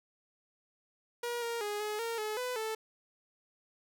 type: tone with pitch steps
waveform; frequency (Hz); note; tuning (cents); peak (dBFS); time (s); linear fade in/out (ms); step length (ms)
sawtooth; 477.6 / 467.1 / 415 / 422.7 / 461.2 / 427.9 / 499.8 / 439.7; A#4 / A#4 / G#4 / G#4 / A#4 / A4 / B4 / A4; +42 / +3 / -1 / +31 / -19 / -48 / +21 / -1; -30; 1.23-2.75; 5; 190
effects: none